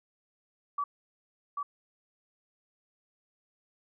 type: tone with echo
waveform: sine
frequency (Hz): 1147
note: D6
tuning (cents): -41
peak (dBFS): -28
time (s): 0.78-0.84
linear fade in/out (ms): 5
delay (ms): 790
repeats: 1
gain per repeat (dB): -3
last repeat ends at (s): 1.63
effects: none